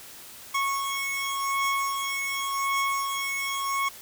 25% pulse beating tone pair, 1100 / 1100.89 Hz, C#6 / C#6, -14 / -12 cents, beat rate 0.89 Hz, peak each -24 / -27 dBFS, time 0.54-3.89 s, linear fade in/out 10 ms, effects white hiss -45 dBFS RMS until 4.01 s

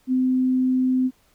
sine tone, 256.8 Hz, C4, 32 cents flat, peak -17 dBFS, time 0.07-1.11 s, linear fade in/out 50 ms, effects pink hiss -61 dBFS RMS until 1.34 s

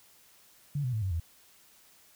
sine tone with pitch steps, 144.1 / 125.45 / 109.21 / 95.07 / 82.76 Hz, D3 / B2 / A2 / F#2 / E2, -33 / +28 / -12 / +47 / +7 cents, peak -28 dBFS, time 0.75-1.2 s, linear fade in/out 5 ms, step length 90 ms, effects white hiss -60 dBFS RMS until 2.15 s

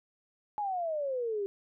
sine exponential sweep, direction down, 854 to 389.1 Hz, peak -30 dBFS, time 0.58-1.46 s, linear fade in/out 0 ms, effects none

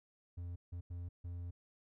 triangle tone bursts at uneven times, 87.31 Hz, F2, in tune, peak -39 dBFS, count 4, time 0.37-0.56 / 0.72-0.81 / 0.9-1.09 / 1.24-1.51 s, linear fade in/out 10 ms, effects none

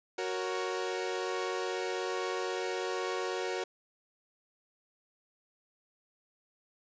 sawtooth chord, F# major, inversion none, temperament equal, 370 / 466.2 / 554.4 Hz, F#4 / A#4 / C#5, 0 / 0 / 0 cents, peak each -31 / -33 / -36 dBFS, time 0.18-3.64 s, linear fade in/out 5 ms, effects resampled to 16000 Hz + 10-bit

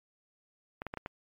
clicks, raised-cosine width 0.5 ms, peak -22 dBFS, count 5, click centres 0.819 / 0.867 / 0.939 / 0.973 / 1.061 s, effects MP3 64 kbps

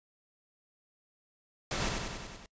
pink noise with echo, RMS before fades -33 dBFS, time 1.71-1.89 s, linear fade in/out 2 ms, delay 95 ms, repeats 6, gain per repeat -3 dB, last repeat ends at 2.46 s, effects noise-tail reverb RT60 0.1 s tail -24 dB re dry + resampled to 16000 Hz

